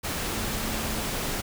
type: tone in noise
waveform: sine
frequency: 220 Hz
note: A3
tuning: in tune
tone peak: -38 dBFS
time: 0.34-1.1 s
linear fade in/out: 20 ms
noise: pink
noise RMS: -30 dBFS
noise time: 0.03-1.42 s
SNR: -11 dB
effects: none